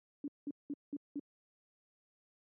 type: tone bursts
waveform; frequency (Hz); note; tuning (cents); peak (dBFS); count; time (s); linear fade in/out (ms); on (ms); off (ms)
sine; 286.6; D4; -42; -36; 5; 0.24-1.195; 2; 39; 190
effects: high-pass 150 Hz 12 dB/octave